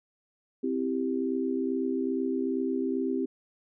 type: chord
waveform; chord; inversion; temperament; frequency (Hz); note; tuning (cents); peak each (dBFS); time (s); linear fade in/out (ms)
sine; C major; none; equal; 261.6 / 329.6 / 392; C4 / E4 / G4; 0 / 0 / 0; -29 / -33 / -31; 0.63-3.26; 10
effects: none